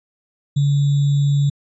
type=tone with sample-and-hold; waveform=sine; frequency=142.2 Hz; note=C#3; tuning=45 cents sharp; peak=-13 dBFS; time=0.56-1.5 s; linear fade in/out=10 ms; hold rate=3675 Hz; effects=resampled to 22050 Hz